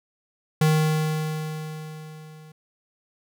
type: tone with level ramp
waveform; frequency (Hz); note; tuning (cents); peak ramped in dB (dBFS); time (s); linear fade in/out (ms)
square; 155.56; D#3; 0; -16 to -45; 0.61-2.52; 5
effects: none